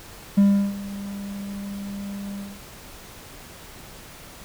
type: tone with ADSR envelope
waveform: triangle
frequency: 199.8 Hz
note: G3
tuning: 33 cents sharp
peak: -9 dBFS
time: 0.37-2.61 s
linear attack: 13 ms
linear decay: 350 ms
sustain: -19 dB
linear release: 230 ms
effects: tanh soft clip ceiling -5 dBFS + pink hiss -43 dBFS RMS until 4.44 s